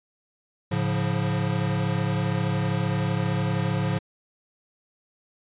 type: tone cluster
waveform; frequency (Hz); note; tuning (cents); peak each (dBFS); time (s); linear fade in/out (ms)
square; 107.7 / 140.6 / 175.9; A2 / C#3 / F3; -37 / +25 / +13; -28; 0.71-3.99; 10
effects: resampled to 8000 Hz